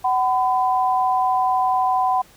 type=tone pair together; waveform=sine; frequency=752 / 1007.6 Hz; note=F#5 / B5; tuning=+28 / +34 cents; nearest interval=perfect fourth; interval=506 cents; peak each=-18 / -20 dBFS; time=0.04-2.22 s; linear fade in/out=10 ms; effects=pink hiss -50 dBFS RMS until 2.36 s